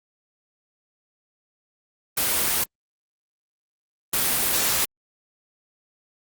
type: noise bursts at uneven times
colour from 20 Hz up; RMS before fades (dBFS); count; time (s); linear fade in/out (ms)
white; -22; 2; 2.17-2.64 / 4.13-4.85; 5
effects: Opus 24 kbps